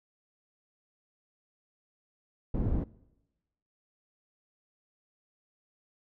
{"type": "low-pass noise", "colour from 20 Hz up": "pink", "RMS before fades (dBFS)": -29, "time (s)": [2.54, 2.84], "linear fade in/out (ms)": 5, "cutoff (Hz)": 300, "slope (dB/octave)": 12, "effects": ["noise-tail reverb RT60 1.0 s tail -22 dB re dry"]}